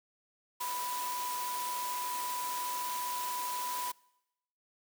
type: tone in noise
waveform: sine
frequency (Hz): 987.8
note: B5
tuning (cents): 0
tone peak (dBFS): -35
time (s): 0.6-3.92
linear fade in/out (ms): 10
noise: white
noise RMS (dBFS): -40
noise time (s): 0.6-3.92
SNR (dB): +2
effects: noise-tail reverb RT60 0.9 s tail -24 dB re dry + high-pass 300 Hz 12 dB/octave